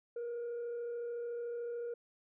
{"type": "tone with frequency modulation", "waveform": "sine", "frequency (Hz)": 474.2, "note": "A#4", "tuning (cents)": 30, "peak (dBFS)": -35, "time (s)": [0.16, 1.94], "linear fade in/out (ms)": 5, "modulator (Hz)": 33.7, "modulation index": 0.2, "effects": ["tanh soft clip ceiling -36 dBFS"]}